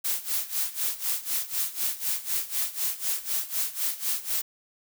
blue noise with tremolo, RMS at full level -26 dBFS, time 0.04-4.42 s, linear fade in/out 10 ms, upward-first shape sine, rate 4 Hz, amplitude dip 85%, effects none

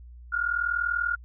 sine tone pair together, 1400 / 1440.2 Hz, F6 / F#6, +4 / -47 cents, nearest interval unison, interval 49 cents, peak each -27 dBFS, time 0.32-1.16 s, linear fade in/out 10 ms, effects added 60 Hz sine -43 dBFS peak until 1.24 s

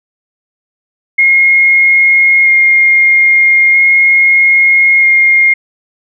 sine tone with vibrato, 2139 Hz, C7, 38 cents sharp, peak -4 dBFS, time 1.18-5.54 s, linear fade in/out 10 ms, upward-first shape square, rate 0.39 Hz, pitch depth 8 cents each way, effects none

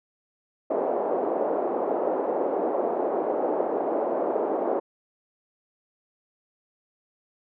white band-pass noise, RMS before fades -26 dBFS, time 0.7-4.8 s, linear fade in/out 10 ms, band 320 to 690 Hz, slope 24 dB/octave, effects none

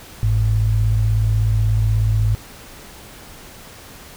sine tone pair together, 50.68 / 107.1 Hz, G#1 / A2, -42 / -46 cents, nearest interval octave + minor second, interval 1296 cents, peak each -19 / -15 dBFS, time 0.23-2.35 s, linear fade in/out 0 ms, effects pink hiss -40 dBFS RMS until 4.16 s

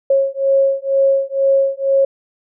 sine beating tone pair, 544 / 546.1 Hz, C#5 / C#5, -33 / -26 cents, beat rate 2.1 Hz, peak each -15 dBFS, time 0.1-2.05 s, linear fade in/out 5 ms, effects none

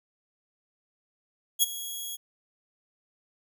10% pulse tone with ADSR envelope, 3322 Hz, G#7, in tune, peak -9 dBFS, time 1.59-2.17 s, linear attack 37 ms, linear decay 21 ms, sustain -17 dB, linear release 22 ms, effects none

